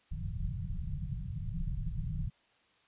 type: low-pass noise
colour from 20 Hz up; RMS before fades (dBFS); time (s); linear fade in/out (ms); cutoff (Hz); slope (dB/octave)
pink; -36; 0.11-2.3; 10; 180; 96
effects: white hiss -68 dBFS RMS until 2.87 s + resampled to 8000 Hz